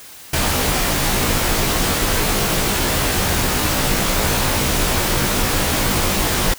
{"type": "noise with comb filter", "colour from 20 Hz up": "pink", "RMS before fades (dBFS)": -18, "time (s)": [0.33, 6.54], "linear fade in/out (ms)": 5, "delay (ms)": 18, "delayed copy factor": -0.75, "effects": ["white hiss -39 dBFS RMS until 6.58 s"]}